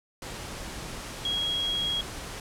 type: tone in noise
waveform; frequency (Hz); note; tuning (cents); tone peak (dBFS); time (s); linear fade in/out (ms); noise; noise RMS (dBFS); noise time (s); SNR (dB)
sine; 3300; G#7; -12; -26; 1.25-2.01; 2; pink; -38; 0.22-2.4; +9
effects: low-pass 10000 Hz 12 dB/octave